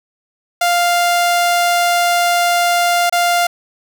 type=tone with dropouts; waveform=sawtooth; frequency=698.5 Hz; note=F5; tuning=in tune; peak=-8 dBFS; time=0.61-3.47 s; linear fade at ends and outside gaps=5 ms; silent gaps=3.097-3.124 s; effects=none